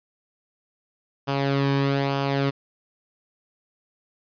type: tone with flanger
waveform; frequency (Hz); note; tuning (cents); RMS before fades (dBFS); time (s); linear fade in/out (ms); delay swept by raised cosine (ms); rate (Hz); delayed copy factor
sawtooth; 138.59; C#3; 0; -23; 1.27-2.51; 20; 0.49 to 1.49; 1.1; -0.55
effects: resampled to 11025 Hz